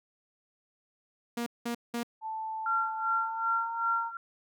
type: tone bursts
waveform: sawtooth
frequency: 236.5 Hz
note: A#3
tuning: 25 cents sharp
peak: -27 dBFS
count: 3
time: 1.37-2.032 s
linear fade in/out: 5 ms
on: 94 ms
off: 190 ms
type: tone with pitch glide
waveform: sine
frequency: 880 to 921.6 Hz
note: A5 to A#5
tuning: 0 to -20 cents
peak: -33 dBFS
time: 2.21-4.12 s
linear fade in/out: 50 ms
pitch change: +80 cents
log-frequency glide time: 3.03-3.76 s
type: tone with tremolo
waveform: sine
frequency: 1374 Hz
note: F6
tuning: 29 cents flat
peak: -25 dBFS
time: 2.66-4.17 s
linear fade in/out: 2 ms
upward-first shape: sine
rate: 2.6 Hz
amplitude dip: 85%
effects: none